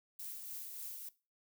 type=noise with tremolo; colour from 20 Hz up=violet; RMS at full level=-44 dBFS; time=0.19-1.09 s; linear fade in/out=5 ms; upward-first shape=triangle; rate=3.4 Hz; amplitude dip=40%; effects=noise-tail reverb RT60 0.3 s tail -18 dB re dry